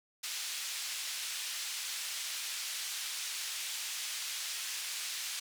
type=band-pass noise; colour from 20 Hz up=pink; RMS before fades=-39 dBFS; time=0.23-5.4 s; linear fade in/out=10 ms; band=2800 to 9800 Hz; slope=12 dB/octave; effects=none